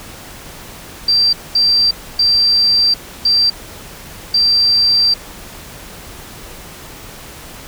sine tone bursts at uneven times, 4700 Hz, D8, 1 cent sharp, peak -9 dBFS, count 5, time 1.08-1.33 / 1.55-1.91 / 2.19-2.94 / 3.25-3.5 / 4.34-5.14 s, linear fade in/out 5 ms, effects pink hiss -34 dBFS RMS until 7.67 s

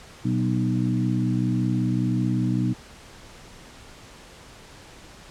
harmonic tone with a mistuned harmonic, 61.74 Hz, B1, in tune, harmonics 2 / 3 / 4 / 5, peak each -24 / -26 / -27 / -28 dBFS, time 0.24-2.74 s, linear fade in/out 20 ms, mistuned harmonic 3, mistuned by +32 cents, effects pink hiss -46 dBFS RMS until 5.3 s + low-pass 8000 Hz 12 dB/octave

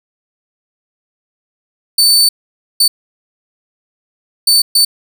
sawtooth tone bursts at uneven times, 4529 Hz, C#8, 36 cents sharp, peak -4 dBFS, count 4, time 1.98-2.29 / 2.8-2.88 / 4.47-4.62 / 4.75-4.85 s, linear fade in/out 5 ms, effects none

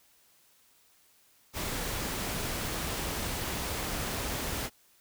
pink noise, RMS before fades -34 dBFS, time 1.53-4.7 s, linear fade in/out 50 ms, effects white hiss -64 dBFS RMS until 5 s

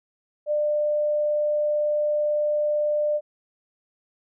sine tone, 597 Hz, D5, 28 cents sharp, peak -20 dBFS, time 0.46-3.21 s, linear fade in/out 50 ms, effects none

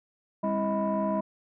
sine tone cluster, 201.6 / 266.5 / 327 / 635 / 990 Hz, G3 / C4 / E4 / D#5 / B5, +49 / +32 / -14 / +35 / +4 cents, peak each -28 / -36 / -34 / -28 / -31 dBFS, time 0.43-1.21 s, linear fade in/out 10 ms, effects tanh soft clip ceiling -19 dBFS

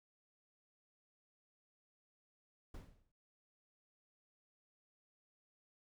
brown noise with exponential decay, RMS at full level -45 dBFS, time 2.74-3.12 s, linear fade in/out 5 ms, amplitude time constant 81 ms, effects none

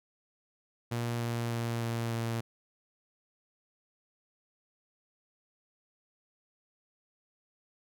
sawtooth tone with pitch steps, 118.3 / 117.55 / 116.81 / 116.07 / 115.33 Hz, A#2 / A#2 / A#2 / A#2 / A#2, +26 / +15 / +4 / -7 / -18 cents, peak -27 dBFS, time 0.91-2.41 s, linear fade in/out 10 ms, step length 300 ms, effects none

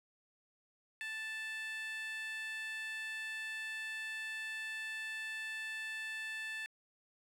15% pulse tone with high-pass filter, 880 Hz, A5, in tune, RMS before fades -42 dBFS, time 1.01-6.66 s, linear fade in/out 0 ms, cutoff 2000 Hz, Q 7.2, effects low-pass 12000 Hz 12 dB/octave + 11-bit

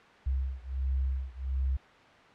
sine beating tone pair, 65.5 / 66.9 Hz, C2 / C2, +2 / +39 cents, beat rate 1.4 Hz, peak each -31 / -32 dBFS, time 0.26-1.77 s, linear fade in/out 10 ms, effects white hiss -54 dBFS RMS until 2.34 s + low-pass 2000 Hz 12 dB/octave

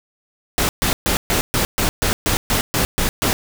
pink noise bursts, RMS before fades -18 dBFS, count 12, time 0.58-3.33 s, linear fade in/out 0 ms, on 110 ms, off 130 ms, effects none

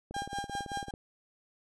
click train, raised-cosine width 2 ms, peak -28 dBFS, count 16, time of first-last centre 0.11-0.939 s, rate 18.1 Hz
35% pulse tone with tremolo, 804 Hz, G5, 44 cents sharp, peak -30 dBFS, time 0.14-0.91 s, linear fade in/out 5 ms, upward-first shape triangle, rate 5.2 Hz, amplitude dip 95%
effects resampled to 22050 Hz

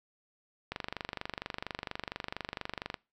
click train, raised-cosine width 0.3 ms, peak -19 dBFS, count 55, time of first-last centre 0.72-2.942 s, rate 24.3 Hz, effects noise-tail reverb RT60 0.3 s tail -24 dB re dry

